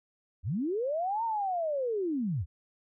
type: linear two-way sweep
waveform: sine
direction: up then down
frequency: 64.6 to 932.3 to 64.6 Hz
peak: -28 dBFS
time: 0.43-2.46 s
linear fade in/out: 50 ms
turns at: 1.24 s
effects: none

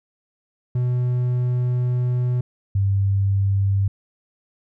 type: tone pair in turn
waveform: triangle / sine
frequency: 124 / 98.42 Hz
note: B2 / G2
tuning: +7 / +7 cents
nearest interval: major third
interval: 400 cents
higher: first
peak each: -16 dBFS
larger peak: neither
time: 0.75-2.41 / 2.75-3.88 s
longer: first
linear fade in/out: 5 ms
effects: none

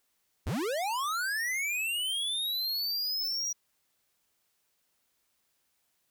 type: linear sweep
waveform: square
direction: up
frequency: 47.12 to 5800 Hz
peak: -30 dBFS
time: 0.46-3.53 s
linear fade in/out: 10 ms
effects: white hiss -75 dBFS RMS until 6.1 s

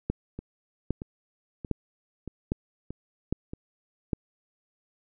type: two click trains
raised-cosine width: 3 ms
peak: -13 / -23 dBFS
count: 6 / 6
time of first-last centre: 0.1-4.132 / 0.39-3.535 s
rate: 1.24 / 1.59 Hz
effects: none

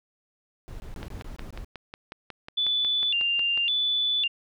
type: noise bursts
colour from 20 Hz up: brown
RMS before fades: -38 dBFS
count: 7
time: 0.68-1.646 s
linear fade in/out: 0 ms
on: 120 ms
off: 21 ms
type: click train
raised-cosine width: 0.3 ms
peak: -22 dBFS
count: 15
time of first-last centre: 1.03-3.575 s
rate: 5.5 Hz
type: tone with vibrato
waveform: sine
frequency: 3116 Hz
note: G7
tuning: 11 cents flat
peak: -22 dBFS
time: 2.57-4.28 s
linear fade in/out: 10 ms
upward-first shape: square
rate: 0.9 Hz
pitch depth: 190 cents each way
effects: none

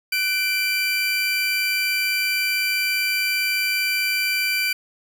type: tone pair together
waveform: 30% pulse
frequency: 1504.3 / 2349 Hz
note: F#6 / D7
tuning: +28 / 0 cents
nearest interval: minor sixth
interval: 772 cents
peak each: -26 / -18 dBFS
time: 0.12-4.73 s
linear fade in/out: 5 ms
effects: none

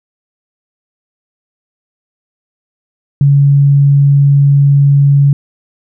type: tone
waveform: sine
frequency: 141 Hz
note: C#3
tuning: 30 cents sharp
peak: -4 dBFS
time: 3.21-5.33 s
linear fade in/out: 2 ms
effects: none

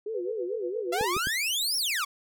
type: tone with vibrato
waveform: sine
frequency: 396.8 Hz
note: G4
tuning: 21 cents sharp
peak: -30 dBFS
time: 0.06-1.18 s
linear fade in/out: 5 ms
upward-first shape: sine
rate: 4.5 Hz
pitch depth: 220 cents each way
type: tone with tremolo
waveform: sine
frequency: 493.9 Hz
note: B4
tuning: in tune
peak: -30 dBFS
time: 0.14-1.05 s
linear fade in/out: 5 ms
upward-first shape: sine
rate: 8.2 Hz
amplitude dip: 90%
type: exponential two-way sweep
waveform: sawtooth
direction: up then down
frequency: 662 to 5640 to 1080 Hz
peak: -23 dBFS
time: 0.92-2.05 s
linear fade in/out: 10 ms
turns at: 1.77 s
type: clicks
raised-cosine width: 3 ms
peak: -23 dBFS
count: 3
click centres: 1.011 / 1.166 / 1.271 s
effects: none

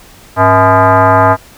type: tone with frequency modulation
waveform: sine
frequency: 103.83 Hz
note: G#2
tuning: in tune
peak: -4 dBFS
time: 0.36-1.37 s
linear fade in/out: 50 ms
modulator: 375 Hz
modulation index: 3.3
effects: pink hiss -39 dBFS RMS until 1.57 s

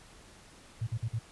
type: tone bursts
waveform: sine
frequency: 113.2 Hz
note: A2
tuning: 50 cents sharp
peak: -29 dBFS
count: 4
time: 0.81-1.192 s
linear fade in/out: 10 ms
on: 61 ms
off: 46 ms
effects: pink hiss -55 dBFS RMS until 1.31 s + resampled to 24000 Hz

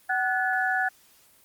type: tone cluster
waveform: sine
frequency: 754 / 1472 / 1717 Hz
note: F#5 / F#6 / A6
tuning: +32 / -9 / -43 cents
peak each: -27 dBFS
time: 0.09-0.89 s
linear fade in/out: 10 ms
effects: white hiss -58 dBFS RMS until 1.44 s + Opus 24 kbps

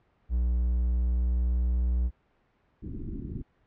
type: tone with pitch glide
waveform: triangle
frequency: 60.3 to 60.9 Hz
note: B1 to B1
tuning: -41 to -24 cents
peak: -21 dBFS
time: 0.29-2.11 s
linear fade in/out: 50 ms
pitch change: +17 cents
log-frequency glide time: 0.87-1.74 s
type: low-pass noise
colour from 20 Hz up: pink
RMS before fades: -36 dBFS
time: 2.82-3.43 s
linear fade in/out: 20 ms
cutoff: 350 Hz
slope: 48 dB/octave
effects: pink hiss -68 dBFS RMS until 3.66 s + low-pass 2000 Hz 12 dB/octave

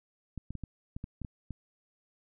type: clicks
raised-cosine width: 5 ms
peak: -26 dBFS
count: 9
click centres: 0.377 / 0.506 / 0.553 / 0.637 / 0.965 / 1.041 / 1.217 / 1.248 / 1.507 s
effects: none

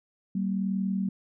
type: tone pair together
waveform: sine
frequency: 192.23 / 233.1 Hz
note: G3 / A#3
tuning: -34 / 0 cents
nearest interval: minor third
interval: 334 cents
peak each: -26 / -33 dBFS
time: 0.35-1.09 s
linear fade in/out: 5 ms
effects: none

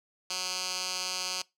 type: tone with band-pass filter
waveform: 10% pulse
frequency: 184 Hz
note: F#3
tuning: 9 cents flat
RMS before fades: -34 dBFS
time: 0.3-1.42 s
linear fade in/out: 2 ms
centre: 5100 Hz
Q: 1.9
effects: noise-tail reverb RT60 0.2 s tail -22 dB re dry

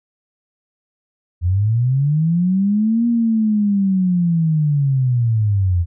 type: linear two-way sweep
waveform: sine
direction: up then down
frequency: 83.3 to 237.7 to 83.3 Hz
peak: -13 dBFS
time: 1.41-5.86 s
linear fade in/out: 50 ms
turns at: 3.07 s
effects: none

